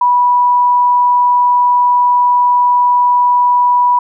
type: tone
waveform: sine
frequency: 980 Hz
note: B5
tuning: 14 cents flat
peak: -7 dBFS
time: 0.01-3.99 s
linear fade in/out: 5 ms
effects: none